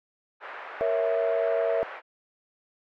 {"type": "band-pass noise", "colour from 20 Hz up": "white", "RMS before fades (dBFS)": -40, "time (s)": [0.4, 2.02], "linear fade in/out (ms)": 50, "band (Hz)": [480, 1900], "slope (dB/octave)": 24}
{"type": "chord", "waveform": "sine", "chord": "A# diminished", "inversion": "none", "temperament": "equal", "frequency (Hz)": [466.2, 554.4, 659.3], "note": ["A#4", "C#5", "E5"], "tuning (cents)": [0, 0, 0], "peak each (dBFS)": [-28, -29, -25], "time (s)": [0.81, 1.83], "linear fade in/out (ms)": 0}
{"effects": []}